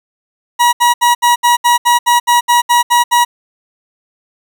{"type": "tone bursts", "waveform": "40% pulse", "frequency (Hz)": 961, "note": "B5", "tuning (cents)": -48, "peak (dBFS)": -6, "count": 13, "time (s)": [0.59, 3.25], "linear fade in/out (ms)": 20, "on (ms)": 140, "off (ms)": 70, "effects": []}